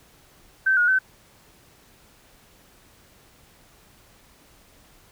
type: tone with pitch steps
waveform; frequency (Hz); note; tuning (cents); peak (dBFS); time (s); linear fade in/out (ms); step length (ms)
sine; 1546 / 1443 / 1529; G6 / F#6 / G6; -24 / -44 / -44; -16; 0.66-0.99; 10; 110
effects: pink hiss -55 dBFS RMS until 5.11 s